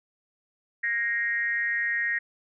sine tone with frequency modulation, 1874 Hz, A#6, 9 cents sharp, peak -24 dBFS, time 0.83-2.19 s, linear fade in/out 10 ms, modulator 227 Hz, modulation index 0.7, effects none

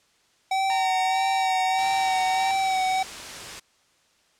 square tone with vibrato, 762 Hz, G5, 49 cents flat, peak -22 dBFS, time 0.51-3.03 s, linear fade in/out 5 ms, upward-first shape sine, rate 1.6 Hz, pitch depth 26 cents each way
sawtooth tone, 919 Hz, A#5, 25 cents flat, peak -26 dBFS, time 0.7-2.51 s, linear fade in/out 0 ms
white noise, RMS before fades -36 dBFS, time 1.78-3.6 s, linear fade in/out 10 ms
effects white hiss -63 dBFS RMS until 4.39 s + low-pass 7000 Hz 12 dB/octave

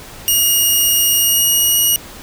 5% pulse tone with pitch glide, 2866 to 2898 Hz, F7 to F#7, +44 to -37 cents, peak -3 dBFS, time 0.28-1.96 s, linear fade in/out 0 ms, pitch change +19 cents, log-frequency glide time 1.17-1.74 s, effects pink hiss -35 dBFS RMS until 2.22 s

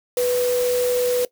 sine tone in noise, 493.8 Hz, B4, in tune, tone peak -17 dBFS, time 0.17-1.25 s, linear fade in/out 2 ms, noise white, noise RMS -30 dBFS, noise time 0.17-1.25 s, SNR +10 dB, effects noise-tail reverb RT60 0.1 s tail -18 dB re dry

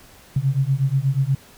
sine beating tone pair, 131.7 / 140 Hz, C3 / C#3, +12 / +18 cents, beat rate 8.3 Hz, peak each -20 dBFS, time 0.36-1.35 s, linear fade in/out 5 ms, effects pink hiss -48 dBFS RMS until 1.57 s

